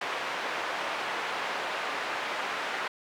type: band-pass noise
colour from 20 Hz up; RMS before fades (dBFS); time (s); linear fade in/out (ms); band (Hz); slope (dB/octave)
pink; -33; 0.01-2.88; 5; 680 to 2500; 12
effects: none